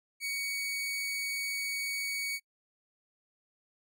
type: tone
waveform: sawtooth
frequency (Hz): 2243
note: C#7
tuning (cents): +20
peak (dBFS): -29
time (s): 0.2-2.4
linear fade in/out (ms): 50
effects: noise-tail reverb RT60 0.1 s tail -25 dB re dry